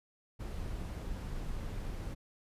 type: noise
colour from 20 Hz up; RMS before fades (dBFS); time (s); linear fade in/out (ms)
brown; -39; 0.39-2.15; 20
effects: resampled to 32000 Hz